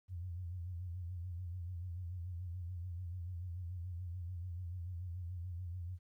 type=tone with vibrato; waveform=sine; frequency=88.4 Hz; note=F2; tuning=22 cents sharp; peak=-40 dBFS; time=0.08-5.99 s; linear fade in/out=50 ms; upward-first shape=sine; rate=6.9 Hz; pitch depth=83 cents each way; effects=13-bit